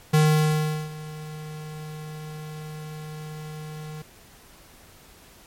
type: tone with ADSR envelope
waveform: square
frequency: 153.8 Hz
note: D#3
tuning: 20 cents flat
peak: -15 dBFS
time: 0.13-4.02 s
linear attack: 11 ms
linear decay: 750 ms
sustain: -20 dB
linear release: 3 ms
effects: pink hiss -51 dBFS RMS until 5.46 s + MP3 64 kbps